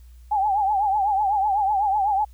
sine tone with vibrato, 810 Hz, G#5, 43 cents flat, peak -18 dBFS, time 0.31-2.25 s, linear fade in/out 10 ms, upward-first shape triangle, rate 8 Hz, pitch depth 130 cents each way, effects added 60 Hz sine -43 dBFS peak until 2.33 s + white hiss -63 dBFS RMS until 2.33 s

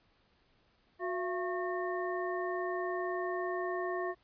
harmonic tone with a mistuned harmonic, 364.1 Hz, F#4, 28 cents flat, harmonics 1 / 2 / 3 / 5, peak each -35 / -38 / -40 / -42 dBFS, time 0.99-4.15 s, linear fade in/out 50 ms, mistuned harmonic 2, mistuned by -120 cents, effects pink hiss -70 dBFS RMS until 4.23 s + resampled to 11025 Hz

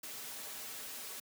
white noise with comb filter, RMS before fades -45 dBFS, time 0.03-1.2 s, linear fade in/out 5 ms, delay 5.7 ms, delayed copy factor -0.65, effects high-pass 150 Hz 12 dB/octave

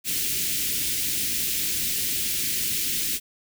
white band-stop noise, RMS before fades -26 dBFS, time 0.04-3.2 s, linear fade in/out 50 ms, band 370 to 2100 Hz, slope 24 dB/octave, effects none

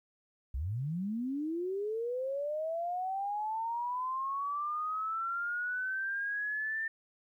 sine linear sweep, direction up, 57 to 1800 Hz, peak -32 dBFS, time 0.54-6.88 s, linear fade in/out 5 ms, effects 12-bit

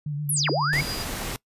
sine tone with vibrato, 146.83 Hz, D3, in tune, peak -26 dBFS, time 0.06-0.83 s, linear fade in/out 5 ms, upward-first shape sine, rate 8 Hz, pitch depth 42 cents each way
sine linear two-way sweep, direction down then up, 11900 to 263.4 to 2281 Hz, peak -22 dBFS, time 0.29-0.81 s, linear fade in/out 5 ms, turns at 0.5 s
sine tone with tremolo, 4866 Hz, D#8, 39 cents flat, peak -30 dBFS, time 0.36-1.03 s, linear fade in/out 10 ms, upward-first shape sine, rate 7.7 Hz, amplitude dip 50%
pink noise, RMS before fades -31 dBFS, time 0.73-1.36 s, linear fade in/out 0 ms
effects noise-tail reverb RT60 0.1 s tail -22 dB re dry + resampled to 32000 Hz

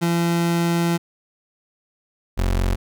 30% pulse tone pair in turn, 170.1 / 45.05 Hz, F3 / F#1, -45 / -45 cents, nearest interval octave + major seventh, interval 2300 cents, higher first, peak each -15 dBFS, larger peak neither, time 0.01-0.98 / 2.37-2.76 s, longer first, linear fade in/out 20 ms, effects none

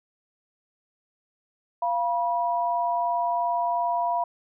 sine tone pair together, 692.8 / 970 Hz, F5 / B5, -14 / -31 cents, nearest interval tritone, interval 583 cents, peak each -25 dBFS, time 1.82-4.24 s, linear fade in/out 5 ms, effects none

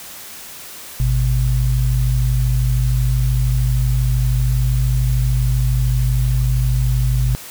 sine tone pair together, 52.89 / 125.8 Hz, G#1 / B2, +32 / +32 cents, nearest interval octave + minor third, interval 1500 cents, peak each -16 dBFS, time 1-7.35 s, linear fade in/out 0 ms, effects white hiss -35 dBFS RMS until 7.5 s

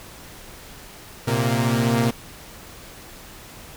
sawtooth tone cluster, 115.9 / 130.9 / 232.5 Hz, A#2 / C3 / A#3, -10 / +1 / -4 cents, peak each -19 dBFS, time 1.27-2.11 s, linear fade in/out 10 ms, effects pink hiss -42 dBFS RMS until 3.76 s

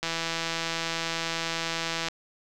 click train, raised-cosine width 0.2 ms, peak -12 dBFS, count 340, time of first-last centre 0.03-2.085 s, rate 165 Hz, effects none

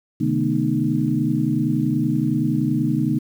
sine tone cluster, 130.5 / 153.1 / 215.6 / 246.2 / 306.2 Hz, C3 / D#3 / A3 / B3 / D#4, -4 / -28 / -35 / -5 / -28 cents, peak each -25 / -24 / -25 / -23 / -23 dBFS, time 0.2-3.19 s, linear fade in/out 10 ms, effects 8-bit

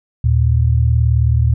sine tone pair together, 77.3 / 116.05 Hz, D#2 / A#2, -11 / -7 cents, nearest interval perfect fifth, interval 704 cents, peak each -13 dBFS, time 0.24-1.54 s, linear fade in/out 5 ms, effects none

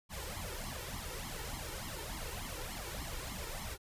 pink noise with flanger, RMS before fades -42 dBFS, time 0.09-3.78 s, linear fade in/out 50 ms, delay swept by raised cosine 0.94 to 2.24 ms, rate 3.4 Hz, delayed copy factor +0.85, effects resampled to 32000 Hz

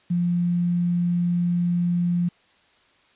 sine tone with quantisation, 174.61 Hz, F3, in tune, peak -19 dBFS, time 0.1-2.29 s, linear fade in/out 10 ms, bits 8, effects white hiss -59 dBFS RMS until 3.15 s + resampled to 8000 Hz

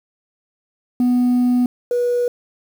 sine tone pair in turn, 246.9 / 485.9 Hz, B3 / B4, 0 / -28 cents, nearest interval octave, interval 1172 cents, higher second, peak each -10 / -14 dBFS, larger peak first, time 1-1.66 / 1.91-2.28 s, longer first, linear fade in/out 2 ms, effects tanh soft clip ceiling -12 dBFS + 7-bit

